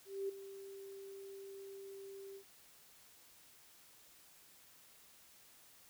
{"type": "tone with ADSR envelope", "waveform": "sine", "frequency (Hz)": 392, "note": "G4", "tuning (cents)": 0, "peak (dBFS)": -35, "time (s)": [0.05, 2.44], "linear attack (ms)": 240, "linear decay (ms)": 10, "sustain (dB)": -13, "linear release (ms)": 84, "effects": ["white hiss -63 dBFS RMS until 5.89 s"]}